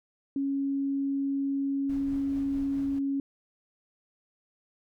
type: tone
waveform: sine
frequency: 276.2 Hz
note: C#4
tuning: 6 cents flat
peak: -26 dBFS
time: 0.36-3.2 s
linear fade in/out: 2 ms
type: noise with tremolo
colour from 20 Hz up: brown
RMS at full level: -43 dBFS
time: 1.89-2.99 s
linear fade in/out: 5 ms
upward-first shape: triangle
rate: 4.7 Hz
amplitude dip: 40%
effects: none